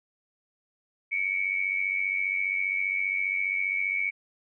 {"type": "tone pair together", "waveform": "sine", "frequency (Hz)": [2208, 2303], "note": ["C#7", "D7"], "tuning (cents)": [-7, -34], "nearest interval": "minor second", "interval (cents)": 73, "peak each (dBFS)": -28, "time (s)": [1.11, 4.11], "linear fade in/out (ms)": 20, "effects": []}